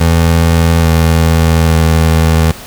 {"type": "tone with pitch steps", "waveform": "25% pulse", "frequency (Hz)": [82.9, 81.81, 80.73], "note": ["E2", "E2", "E2"], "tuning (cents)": [10, -13, -36], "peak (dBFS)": -3, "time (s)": [0, 2.52], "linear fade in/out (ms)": 10, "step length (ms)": 840, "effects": ["pink hiss -30 dBFS RMS until 2.66 s"]}